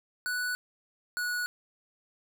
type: tone pair in turn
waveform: square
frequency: 1480 / 1464.7 Hz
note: F#6 / F#6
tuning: 0 / -18 cents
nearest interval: unison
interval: 18 cents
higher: first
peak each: -30 / -30 dBFS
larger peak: neither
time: 0.26-0.55 / 1.17-1.46 s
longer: neither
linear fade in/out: 0 ms
effects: none